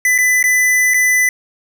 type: tone with dropouts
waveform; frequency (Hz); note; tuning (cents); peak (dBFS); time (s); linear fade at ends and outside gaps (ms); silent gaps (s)
square; 2000; B6; +21; -11; 0.05-1.29; 2; 0.18-0.185 / 0.428-0.439 / 0.938-0.942
effects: none